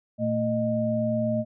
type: tone cluster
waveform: sine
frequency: 116.3 / 224.6 / 616 Hz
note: A#2 / A3 / D#5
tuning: -4 / +36 / -17 cents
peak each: -30 / -26 / -26 dBFS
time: 0.18-1.45 s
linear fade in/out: 50 ms
effects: none